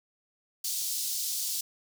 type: high-pass noise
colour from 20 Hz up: pink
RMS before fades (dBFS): -32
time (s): 0.64-1.61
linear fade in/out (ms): 5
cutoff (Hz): 4400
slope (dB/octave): 24
effects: none